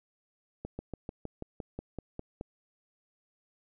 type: slowing click train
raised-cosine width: 2 ms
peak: -24 dBFS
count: 11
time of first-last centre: 0.65-2.411 s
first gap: 140 ms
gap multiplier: 1.05
effects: none